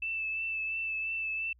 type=tone with vibrato; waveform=sine; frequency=2640 Hz; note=E7; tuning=2 cents sharp; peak=-31 dBFS; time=0.02-1.53 s; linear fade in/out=5 ms; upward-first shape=triangle; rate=2.9 Hz; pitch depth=24 cents each way; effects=added 60 Hz sine -59 dBFS peak until 1.59 s